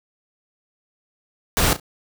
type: noise with echo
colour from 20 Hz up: pink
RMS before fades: -18 dBFS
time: 1.57-1.73 s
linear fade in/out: 0 ms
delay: 34 ms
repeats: 2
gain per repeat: -13 dB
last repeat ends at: 1.798 s
effects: none